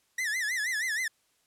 45% pulse tone with vibrato, 1864.7 Hz, A#6, in tune, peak -28 dBFS, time 0.18-1.08 s, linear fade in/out 5 ms, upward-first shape sine, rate 6.3 Hz, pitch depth 180 cents each way, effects white hiss -70 dBFS RMS until 1.46 s + low-pass 11000 Hz 12 dB/octave

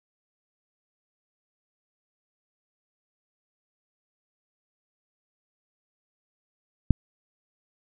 click, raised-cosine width 5 ms, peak -4 dBFS, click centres 6.907 s, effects none

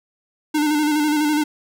square tone with vibrato, 300.5 Hz, D4, 40 cents sharp, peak -17 dBFS, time 0.54-1.44 s, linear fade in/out 10 ms, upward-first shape square, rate 12 Hz, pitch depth 35 cents each way, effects none

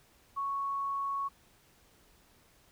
sine tone, 1108.7 Hz, C#6, in tune, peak -31 dBFS, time 0.36-1.29 s, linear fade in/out 20 ms, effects pink hiss -64 dBFS RMS until 2.71 s

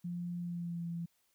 sine tone with pitch glide, 174.61 to 169.54 Hz, F3 to E3, 0 to +49 cents, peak -36 dBFS, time 0.04-1.06 s, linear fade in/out 10 ms, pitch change -51 cents, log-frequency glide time 0.39-0.86 s, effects white hiss -75 dBFS RMS until 1.34 s

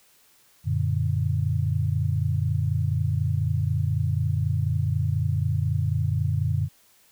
sine chord, Gb augmented, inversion none, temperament equal, 92.5 / 116.54 / 146.83 Hz, Gb2 / Bb2 / D3, 0 / 0 / 0 cents, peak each -25 / -26 / -26 dBFS, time 0.64-6.69 s, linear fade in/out 50 ms, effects white hiss -59 dBFS RMS until 7.11 s

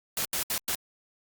white noise bursts at uneven times, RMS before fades -29 dBFS, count 4, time 0.17-0.25 / 0.33-0.43 / 0.5-0.58 / 0.68-0.75 s, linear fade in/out 2 ms, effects Opus 48 kbps

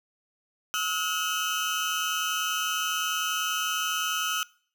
30% pulse tone cluster, 1285 / 1435 / 3041 Hz, E6 / F6 / F#7, -45 / +47 / +47 cents, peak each -28 dBFS, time 0.74-4.43 s, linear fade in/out 0 ms, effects noise-tail reverb RT60 0.5 s tail -23 dB re dry

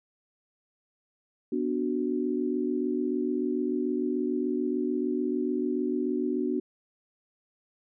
sine chord, B minor, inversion none, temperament equal, 246.9 / 293.7 / 370 Hz, B3 / D4 / F#4, 0 / 0 / 0 cents, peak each -30 dBFS, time 1.52-6.6 s, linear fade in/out 5 ms, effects none

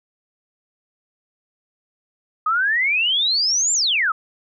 sine exponential two-way sweep, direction up then down, 1227 to 7459 to 1227 Hz, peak -16 dBFS, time 2.46-4.12 s, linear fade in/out 5 ms, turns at 3.73 s, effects none

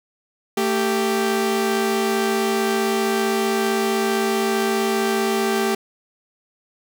sawtooth tone pair together, 223.7 / 392 Hz, A3 / G4, +29 / 0 cents, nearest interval minor seventh, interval 971 cents, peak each -19 / -16 dBFS, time 0.57-5.75 s, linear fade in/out 5 ms, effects none

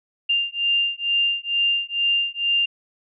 sine beating tone pair, 2794 / 2796.2 Hz, F7 / F7, 0 / +1 cents, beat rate 2.2 Hz, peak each -22 dBFS, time 0.29-2.66 s, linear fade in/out 10 ms, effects none

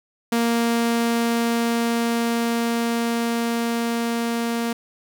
sawtooth tone with level ramp, 233.1 Hz, A#3, in tune, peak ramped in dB -14 to -18 dBFS, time 0.32-4.73 s, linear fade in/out 5 ms, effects none

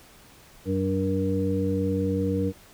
harmonic tone with a mistuned harmonic, 94.7 Hz, F#2, 41 cents sharp, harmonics 1 / 2 / 3 / 5, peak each -28 / -28 / -28 / -28 dBFS, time 0.65-2.53 s, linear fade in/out 50 ms, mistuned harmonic 3, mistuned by +36 cents, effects pink hiss -52 dBFS RMS until 2.73 s

